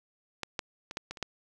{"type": "clicks", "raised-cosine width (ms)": 0.2, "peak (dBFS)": [-16, -14, -22, -16, -21, -28, -14], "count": 7, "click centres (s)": [0.433, 0.592, 0.911, 0.971, 1.11, 1.172, 1.227], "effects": []}